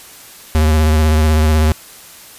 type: tone with vibrato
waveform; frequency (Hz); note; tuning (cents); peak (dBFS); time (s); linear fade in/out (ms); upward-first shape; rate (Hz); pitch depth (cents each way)
square; 77.6; D#2; -4; -10; 0.55-1.72; 0; sine; 16; 35
effects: white hiss -38 dBFS RMS until 2.38 s + resampled to 32000 Hz